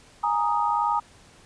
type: chord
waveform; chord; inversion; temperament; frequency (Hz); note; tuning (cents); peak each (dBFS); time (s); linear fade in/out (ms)
sine; Ab suspended second; none; equal; 830.6 / 932.3 / 1244.5; Ab5 / Bb5 / Eb6; 0 / 0 / 0; -26 / -24 / -26; 0.23-1; 10
effects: pink hiss -53 dBFS RMS until 1.45 s + resampled to 22050 Hz